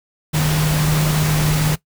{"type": "tone in noise", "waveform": "sine", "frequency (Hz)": 153.2, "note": "D#3", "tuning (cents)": -27, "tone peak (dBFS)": -15, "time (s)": [0.33, 1.76], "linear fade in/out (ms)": 20, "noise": "pink", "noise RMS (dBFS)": -22, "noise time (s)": [0.33, 1.76], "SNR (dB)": 4, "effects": ["noise-tail reverb RT60 0.1 s tail -18 dB re dry"]}